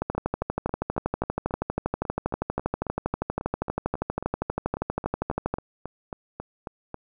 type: two click trains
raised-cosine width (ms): 1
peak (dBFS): -11 / -19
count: 70 / 26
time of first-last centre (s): 0.02-5.54 / 0.15-6.943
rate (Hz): 12.5 / 3.68
effects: none